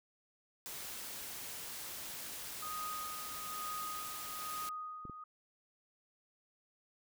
white noise, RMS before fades -45 dBFS, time 0.66-4.69 s, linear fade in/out 0 ms
sine tone with tremolo, 1244 Hz, D#6, 1 cent flat, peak -39 dBFS, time 2.62-5.24 s, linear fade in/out 5 ms, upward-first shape sine, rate 1.1 Hz, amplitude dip 60%
clicks, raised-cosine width 3 ms, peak -35 dBFS, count 2, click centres 5.053 / 5.097 s
effects none

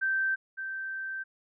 sine tone pair in turn, 1558 / 1558 Hz, G6 / G6, -11 / -11 cents, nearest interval unison, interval 0 cents, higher neither, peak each -25 / -33 dBFS, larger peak first, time 0.01-0.36 / 0.57-1.24 s, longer second, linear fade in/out 20 ms, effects none

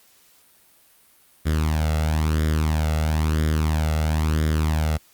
sawtooth tone with flanger, 77.78 Hz, D#2, in tune, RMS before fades -21 dBFS, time 1.45-4.98 s, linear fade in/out 20 ms, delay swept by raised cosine 0.57 to 1.49 ms, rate 1 Hz, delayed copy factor +0.65, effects white hiss -56 dBFS RMS until 5.13 s + Opus 48 kbps

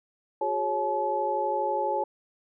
sine tone cluster, 363.9 / 416 / 551 / 859 Hz, F#4 / G#4 / C#5 / A5, -29 / +3 / -11 / -42 cents, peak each -34 / -33 / -30 / -27 dBFS, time 0.41-2.04 s, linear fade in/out 5 ms, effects none

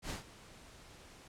pink noise with ADSR envelope, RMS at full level -39 dBFS, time 0.02-1.28 s, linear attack 77 ms, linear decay 130 ms, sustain -17 dB, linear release 6 ms, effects low-pass 9000 Hz 12 dB/octave

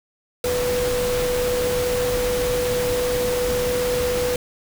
sine tone in noise, 493.9 Hz, B4, in tune, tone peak -20 dBFS, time 0.44-4.36 s, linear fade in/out 2 ms, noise pink, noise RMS -27 dBFS, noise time 0.44-4.36 s, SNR +4 dB, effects none

